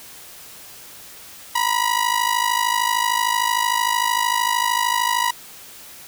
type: ring-modulated tone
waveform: sawtooth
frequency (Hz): 970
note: B5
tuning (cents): -31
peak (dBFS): -11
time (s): 1.55-5.31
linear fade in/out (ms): 5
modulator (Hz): 26.6
effects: white hiss -41 dBFS RMS until 6.07 s